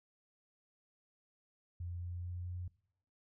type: tone with pitch steps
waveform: sine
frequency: 87.3 / 87.96 / 88.62 / 89.29 Hz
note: F2 / F2 / F2 / F2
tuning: 0 / +13 / +26 / +39 cents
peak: -39 dBFS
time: 1.8-2.68 s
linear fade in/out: 5 ms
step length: 220 ms
effects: noise-tail reverb RT60 0.7 s tail -21 dB re dry